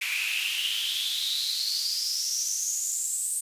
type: noise with high-pass filter sweep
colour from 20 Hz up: pink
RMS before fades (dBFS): -29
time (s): 0.01-3.41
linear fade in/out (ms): 10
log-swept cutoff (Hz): 2300 to 8600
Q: 8.7
effects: resampled to 32000 Hz